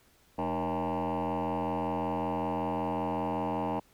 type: tone with frequency modulation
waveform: sine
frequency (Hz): 554.4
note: C#5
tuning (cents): 0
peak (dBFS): -26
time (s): 0.38-3.8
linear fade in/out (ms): 10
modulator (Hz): 85.3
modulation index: 4.8
effects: tanh soft clip ceiling -28 dBFS + pink hiss -64 dBFS RMS until 3.93 s